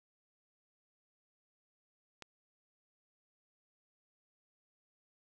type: click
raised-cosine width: 0.2 ms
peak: -29 dBFS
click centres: 2.223 s
effects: none